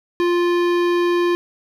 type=tone with hard clipping; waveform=sine; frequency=349.2 Hz; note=F4; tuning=in tune; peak=-17 dBFS; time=0.2-1.35 s; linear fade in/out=0 ms; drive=17 dB; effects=none